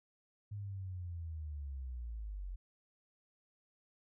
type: linear sweep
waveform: sine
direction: down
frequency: 104.3 to 43.45 Hz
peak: -40 dBFS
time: 0.51-2.56 s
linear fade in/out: 10 ms
effects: none